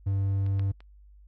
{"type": "tone", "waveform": "triangle", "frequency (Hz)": 98, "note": "G2", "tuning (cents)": 0, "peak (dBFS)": -22, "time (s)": [0.06, 0.72], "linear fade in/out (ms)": 10}
{"type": "clicks", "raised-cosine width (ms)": 0.3, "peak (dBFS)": [-35, -28, -35], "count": 3, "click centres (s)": [0.464, 0.595, 0.805]}
{"effects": ["noise-tail reverb RT60 0.1 s tail -25 dB re dry", "added 50 Hz sine -50 dBFS peak until 1.27 s"]}